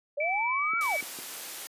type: linear two-way sweep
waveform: sine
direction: up then down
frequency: 554.4 to 1396.9 to 554.4 Hz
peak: -28 dBFS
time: 0.17-0.97 s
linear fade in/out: 10 ms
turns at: 0.79 s
type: tone with pitch glide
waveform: sine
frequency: 2314 to 2286 Hz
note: D7 to D7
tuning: -26 to -47 cents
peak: -28 dBFS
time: 0.2-1.01 s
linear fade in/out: 5 ms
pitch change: -21 cents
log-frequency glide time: 0.47-0.6 s
type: clicks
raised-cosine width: 3 ms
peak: -27 dBFS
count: 3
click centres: 0.735 / 1.026 / 1.188 s
type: noise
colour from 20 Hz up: white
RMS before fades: -39 dBFS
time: 0.81-1.67 s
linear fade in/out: 0 ms
effects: high-pass 300 Hz 12 dB/octave + resampled to 32000 Hz